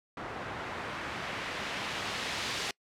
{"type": "noise with low-pass filter sweep", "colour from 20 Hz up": "white", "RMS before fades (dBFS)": -37, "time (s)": [0.17, 2.71], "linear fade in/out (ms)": 2, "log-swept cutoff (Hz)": [1200, 4400], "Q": 0.85, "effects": ["noise-tail reverb RT60 0.1 s tail -26 dB re dry", "high-pass 60 Hz 12 dB/octave"]}